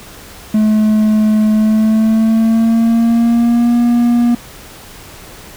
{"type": "tone with pitch glide", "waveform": "triangle", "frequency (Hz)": [215, 238.6], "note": ["A3", "A#3"], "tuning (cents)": [-40, 41], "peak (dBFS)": -6, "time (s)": [0.54, 4.35], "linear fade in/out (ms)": 5, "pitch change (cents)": 181, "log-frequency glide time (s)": [1.52, 3.75], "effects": ["pink hiss -35 dBFS RMS until 5.56 s"]}